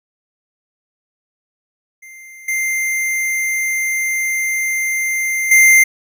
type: tone with level steps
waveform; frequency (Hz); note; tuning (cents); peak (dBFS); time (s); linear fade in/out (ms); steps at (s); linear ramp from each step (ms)
square; 2093; C7; 0; -36 / -17 / -7; 2.02-5.84; 10; 2.48 / 5.51; 5
effects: none